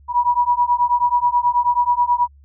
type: beating tone pair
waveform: sine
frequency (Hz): 965 / 974.3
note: B5 / B5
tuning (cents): -40 / -24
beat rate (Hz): 9.3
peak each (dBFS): -17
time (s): 0.08-2.28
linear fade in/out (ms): 50
effects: added 70 Hz sine -45 dBFS peak until 2.44 s